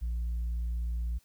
sine tone with tanh clipping, 58.27 Hz, A#1, in tune, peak -30 dBFS, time 0.01-1.19 s, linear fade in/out 20 ms, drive 1 dB, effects white hiss -67 dBFS RMS until 1.24 s

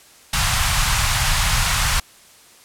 pink band-stop noise, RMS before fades -18 dBFS, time 0.33-2 s, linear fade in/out 5 ms, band 140 to 850 Hz, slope 24 dB/octave, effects white hiss -48 dBFS RMS until 2.64 s + low-pass 11000 Hz 12 dB/octave

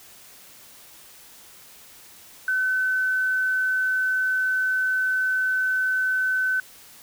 sine tone, 1518 Hz, F#6, 44 cents sharp, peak -20 dBFS, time 2.48-6.6 s, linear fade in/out 2 ms, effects white hiss -48 dBFS RMS until 7.02 s

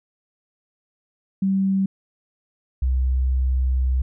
sine tone pair in turn, 192.9 / 64.37 Hz, G3 / C2, -28 / -28 cents, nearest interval octave + perfect fifth, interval 1900 cents, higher first, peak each -17 dBFS, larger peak neither, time 1.42-1.86 / 2.82-4.02 s, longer second, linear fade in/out 5 ms, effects none

